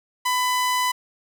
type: tone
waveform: sawtooth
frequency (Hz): 1000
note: B5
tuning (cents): +21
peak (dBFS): -16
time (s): 0.25-0.92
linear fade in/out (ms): 10
effects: none